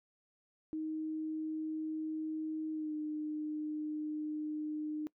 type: tone with pitch glide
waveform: sine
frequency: 313.3 to 304.6 Hz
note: D#4 to D#4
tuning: +12 to -37 cents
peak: -35 dBFS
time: 0.73-5.07 s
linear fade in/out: 0 ms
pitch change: -49 cents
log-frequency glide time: 2.72-2.94 s
effects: noise-tail reverb RT60 0.1 s tail -22 dB re dry